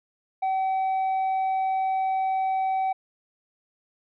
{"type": "tone with tanh clipping", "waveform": "sine", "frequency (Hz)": 763, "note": "G5", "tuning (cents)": -47, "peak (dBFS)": -23, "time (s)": [0.42, 2.93], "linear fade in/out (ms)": 10, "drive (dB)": 3, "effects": []}